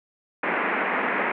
white band-pass noise, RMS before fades -25 dBFS, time 0.43-1.32 s, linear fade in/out 5 ms, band 190 to 2300 Hz, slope 48 dB/octave, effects none

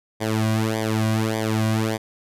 sawtooth tone with flanger, 110 Hz, A2, in tune, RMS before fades -22 dBFS, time 0.2-1.98 s, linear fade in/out 20 ms, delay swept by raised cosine 0.73 to 2.33 ms, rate 1.7 Hz, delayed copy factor -0.95, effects resampled to 32000 Hz

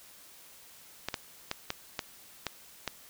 clicks, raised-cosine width 0.2 ms, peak -14 dBFS, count 7, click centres 1.086 / 1.142 / 1.514 / 1.704 / 1.992 / 2.467 / 2.877 s, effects white hiss -54 dBFS RMS until 3.09 s

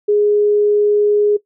sine tone, 415.3 Hz, G#4, in tune, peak -10 dBFS, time 0.08-1.37 s, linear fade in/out 10 ms, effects noise-tail reverb RT60 0.1 s tail -18 dB re dry

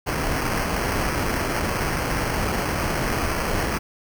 pink noise with sample-and-hold, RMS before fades -24 dBFS, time 0.06-3.79 s, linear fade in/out 20 ms, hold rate 3675 Hz, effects none

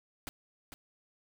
pink noise with echo, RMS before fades -41 dBFS, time 0.27-0.29 s, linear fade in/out 0 ms, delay 450 ms, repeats 1, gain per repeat -7 dB, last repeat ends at 0.74 s, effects none

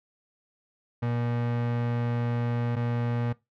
35% pulse tone pair in turn, 119.2 / 119.2 Hz, A#2 / A#2, +39 / +39 cents, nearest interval unison, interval 0 cents, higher neither, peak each -24 dBFS, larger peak neither, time 1.02-2.76 / 2.76-3.33 s, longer first, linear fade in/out 10 ms, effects noise-tail reverb RT60 0.2 s tail -20 dB re dry + low-pass 2000 Hz 12 dB/octave

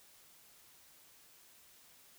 silence, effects white hiss -62 dBFS RMS until 2.18 s

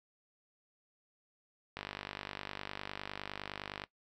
click train, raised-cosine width 0.3 ms, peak -23 dBFS, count 104, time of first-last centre 1.77-3.838 s, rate 49.8 Hz, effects noise-tail reverb RT60 0.1 s tail -18 dB re dry

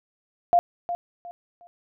sine tone with echo, 698.5 Hz, F5, in tune, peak -14 dBFS, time 0.53-0.59 s, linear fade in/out 0 ms, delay 360 ms, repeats 3, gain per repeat -11 dB, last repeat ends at 1.67 s, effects none

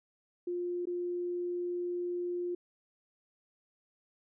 sine tone with dropouts, 352.8 Hz, F4, 18 cents sharp, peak -32 dBFS, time 0.47-2.55 s, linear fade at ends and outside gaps 5 ms, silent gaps 0.855-0.87 s, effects none

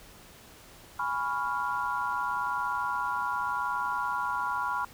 sine chord, C# dominant seventh, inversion second, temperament equal, 830.6 / 987.8 / 1108.7 / 1396.9 Hz, G#5 / B5 / C#6 / E#6, 0 / 0 / 0 / 0 cents, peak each -37 / -31 / -35 / -33 dBFS, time 0.99-4.85 s, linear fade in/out 5 ms, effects pink hiss -52 dBFS RMS until 4.93 s

